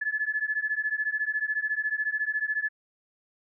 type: beating tone pair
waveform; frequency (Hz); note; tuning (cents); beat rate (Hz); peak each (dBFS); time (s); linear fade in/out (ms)
sine; 1715 / 1729; A6 / A6; -45 / -31; 14; -29; 0.01-2.69; 10
effects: none